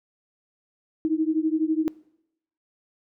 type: beating tone pair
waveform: sine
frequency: 311.1 / 323.1 Hz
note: D#4 / E4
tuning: 0 / -35 cents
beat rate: 12 Hz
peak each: -24 dBFS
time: 1.05-1.88 s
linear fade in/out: 0 ms
effects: noise-tail reverb RT60 0.8 s tail -22 dB re dry